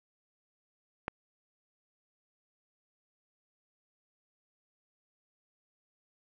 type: click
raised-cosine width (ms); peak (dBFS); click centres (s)
0.5; -17; 1.081
effects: none